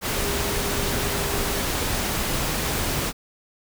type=tone in noise; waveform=sine; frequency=403.4 Hz; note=G4; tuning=50 cents sharp; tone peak=-32 dBFS; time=0.11-1.63 s; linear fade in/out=50 ms; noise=pink; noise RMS=-25 dBFS; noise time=0.01-3.13 s; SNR=-10 dB; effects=none